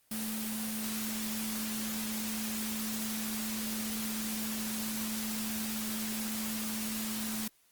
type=tone in noise; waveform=sine; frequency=218.5 Hz; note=A3; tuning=12 cents flat; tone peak=-36 dBFS; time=0.11-7.48 s; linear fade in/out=5 ms; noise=white; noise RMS=-38 dBFS; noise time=0.11-7.48 s; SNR=-1 dB; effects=white hiss -68 dBFS RMS until 7.71 s + Opus 24 kbps